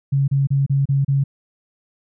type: tone bursts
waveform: sine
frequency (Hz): 138.2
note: C#3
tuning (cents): -5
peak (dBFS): -14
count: 6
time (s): 0.12-1.24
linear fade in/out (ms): 10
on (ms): 160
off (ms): 32
effects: none